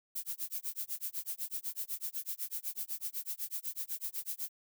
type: noise with tremolo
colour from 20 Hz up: violet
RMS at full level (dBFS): -36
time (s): 0.15-4.49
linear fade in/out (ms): 10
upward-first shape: sine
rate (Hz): 8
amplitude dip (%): 100
effects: none